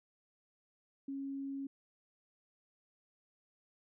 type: tone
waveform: sine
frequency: 274.5 Hz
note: C#4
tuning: 17 cents flat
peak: -38 dBFS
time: 1.08-1.67 s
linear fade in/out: 5 ms
effects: none